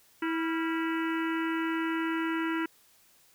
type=harmonic tone with a mistuned harmonic; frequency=325.6 Hz; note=E4; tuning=21 cents flat; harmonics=1 / 3 / 4 / 5 / 6 / 7 / 8 / 9; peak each=-29 / -38 / -37 / -40 / -40 / -46 / -45 / -47 dBFS; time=0.22-2.66 s; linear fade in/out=5 ms; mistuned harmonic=4; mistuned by=+94 cents; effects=white hiss -62 dBFS RMS until 3.34 s